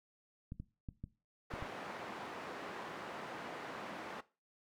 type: clicks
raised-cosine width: 5 ms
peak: -31 dBFS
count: 6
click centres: 0.521 / 0.6 / 0.888 / 1.04 / 1.538 / 1.625 s
type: band-pass noise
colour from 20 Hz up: white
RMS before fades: -46 dBFS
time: 1.5-4.21 s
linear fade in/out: 10 ms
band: 180 to 1300 Hz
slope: 12 dB/octave
effects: noise-tail reverb RT60 0.3 s tail -18 dB re dry